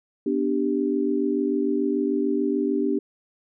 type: chord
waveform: sine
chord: G major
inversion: first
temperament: equal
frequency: 246.9 / 293.7 / 392 Hz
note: B3 / D4 / G4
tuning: 0 / 0 / 0 cents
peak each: -26 / -24 / -25 dBFS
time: 0.26-2.99 s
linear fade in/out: 5 ms
effects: none